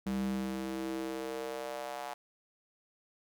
square tone with high-pass filter sweep, 65.41 Hz, C2, in tune, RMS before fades -37 dBFS, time 0.06-2.14 s, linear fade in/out 5 ms, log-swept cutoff 170 to 780 Hz, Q 3.2, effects none

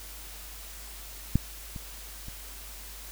clicks, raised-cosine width 5 ms, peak -9 / -26 / -30 dBFS, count 3, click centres 1.356 / 1.762 / 2.284 s, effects added 50 Hz sine -45 dBFS peak until 3.11 s + white hiss -45 dBFS RMS until 3.11 s

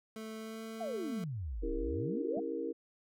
25% pulse tone with pitch glide, 220 to 222.8 Hz, A3 to A3, 0 to +22 cents, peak -38 dBFS, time 0.16-1.24 s, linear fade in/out 2 ms, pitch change +22 cents, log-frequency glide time 0.38-0.62 s
sine exponential two-way sweep, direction down then up, 740 to 31 to 740 Hz, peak -36 dBFS, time 0.8-2.4 s, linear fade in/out 10 ms, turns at 1.74 s
sine chord, C# diminished seventh, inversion none, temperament equal with one note detuned, 277.2 / 329.6 / 400.7 / 466.2 Hz, C#4 / E4 / G4 / Bb4, 0 / 0 / +38 / 0 cents, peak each -42 / -39 / -43 / -38 dBFS, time 1.62-2.73 s, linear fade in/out 20 ms
sine tone with exponential decay, 214 Hz, A3, 48 cents flat, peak -35 dBFS, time 2.37-2.46 s, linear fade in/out 2 ms, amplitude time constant 18 ms
effects none

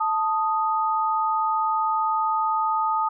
sine tone pair together, 880 / 1244.5 Hz, A5 / D#6, 0 / 0 cents, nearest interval tritone, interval 600 cents, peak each -23 dBFS, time 0-3.09 s, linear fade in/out 10 ms, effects none

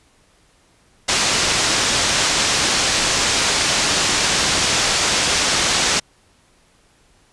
white low-pass noise, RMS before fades -18 dBFS, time 1.08-6 s, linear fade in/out 10 ms, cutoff 7100 Hz, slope 24 dB/octave, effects pink hiss -56 dBFS RMS until 7.32 s + resampled to 24000 Hz

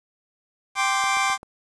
25% pulse chord, G suspended fourth, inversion none, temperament equal, 784 / 1046.5 / 1174.7 Hz, G5 / C6 / D6, 0 / 0 / 0 cents, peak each -21 dBFS, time 0.75-1.38 s, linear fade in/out 50 ms
click train, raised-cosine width 1 ms, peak -27 dBFS, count 4, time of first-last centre 1.04-1.431 s, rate 7.68 Hz
effects resampled to 22050 Hz + 8-bit

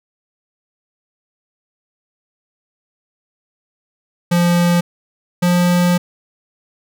square tone pair in turn, 173.9 / 176.63 Hz, F3 / F3, -7 / +20 cents, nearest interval unison, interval 27 cents, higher second, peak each -12 dBFS, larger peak neither, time 4.31-4.81 / 5.42-5.98 s, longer second, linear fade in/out 10 ms, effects none

